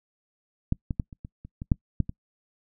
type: clicks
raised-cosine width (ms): 5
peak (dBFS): -11 / -16 / -13 / -30 / -25 / -29 / -22 / -7 / -11 / -20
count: 10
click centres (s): 0.724 / 0.908 / 0.998 / 1.128 / 1.249 / 1.45 / 1.619 / 1.718 / 2.003 / 2.094
effects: noise-tail reverb RT60 0.1 s tail -25 dB re dry